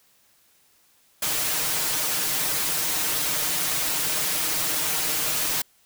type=noise with comb filter; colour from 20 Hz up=white; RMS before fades=-25 dBFS; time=1.22-5.62 s; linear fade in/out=5 ms; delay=6.5 ms; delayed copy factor=+1; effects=white hiss -61 dBFS RMS until 5.85 s